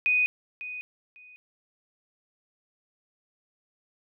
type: tone with echo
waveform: sine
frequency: 2489 Hz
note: D#7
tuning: in tune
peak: -20 dBFS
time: 0.06-0.26 s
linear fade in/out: 0 ms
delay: 550 ms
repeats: 2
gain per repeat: -14 dB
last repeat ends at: 1.36 s
effects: none